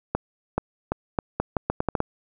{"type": "accelerating click train", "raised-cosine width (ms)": 1, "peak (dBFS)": -8, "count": 11, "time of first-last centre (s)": [0.15, 2.004], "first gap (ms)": 430, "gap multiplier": 0.79, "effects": []}